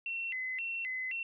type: tone with vibrato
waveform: sine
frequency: 2349 Hz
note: D7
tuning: in tune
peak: -34 dBFS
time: 0.06-1.23 s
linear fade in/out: 2 ms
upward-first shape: square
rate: 1.9 Hz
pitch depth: 250 cents each way
effects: none